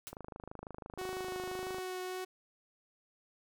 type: noise with exponential decay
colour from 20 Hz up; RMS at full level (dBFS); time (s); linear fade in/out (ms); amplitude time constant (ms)
white; -40; 0.07-0.15; 0; 16
type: click train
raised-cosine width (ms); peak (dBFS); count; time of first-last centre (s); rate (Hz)
1; -30; 44; 0.13-1.784; 26
type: tone with vibrato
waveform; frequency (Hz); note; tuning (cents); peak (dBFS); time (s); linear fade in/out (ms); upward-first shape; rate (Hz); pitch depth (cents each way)
sawtooth; 370; F#4; 0; -34; 0.98-2.25; 10; triangle; 1.7; 13
effects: none